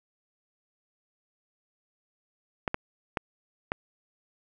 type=clicks; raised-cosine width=0.5 ms; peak=-12 dBFS; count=4; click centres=2.678 / 2.744 / 3.172 / 3.719 s; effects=none